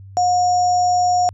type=tone with sample-and-hold; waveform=sine; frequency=720 Hz; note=F#5; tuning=47 cents flat; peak=-13 dBFS; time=0.17-1.29 s; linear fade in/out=0 ms; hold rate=6300 Hz; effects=added 97 Hz sine -36 dBFS peak until 1.33 s + resampled to 24000 Hz